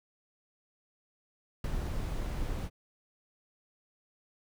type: noise with ADSR envelope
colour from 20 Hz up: brown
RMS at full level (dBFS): -31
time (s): 1.64-2.7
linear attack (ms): 3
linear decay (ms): 31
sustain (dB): -3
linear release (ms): 52
effects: none